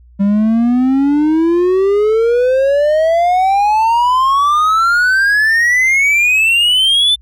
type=exponential sweep; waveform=triangle; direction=up; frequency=196 to 3557 Hz; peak=-7 dBFS; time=0.19-7.16 s; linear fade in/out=20 ms; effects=added 60 Hz sine -40 dBFS peak until 7.21 s